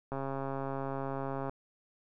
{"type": "click train", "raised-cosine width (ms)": 1, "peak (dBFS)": -23, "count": 188, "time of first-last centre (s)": [0.12, 1.495], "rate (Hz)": 136, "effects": []}